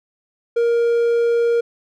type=tone; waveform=triangle; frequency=469.1 Hz; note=A#4; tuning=11 cents sharp; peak=-12 dBFS; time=0.56-1.61 s; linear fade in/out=10 ms; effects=none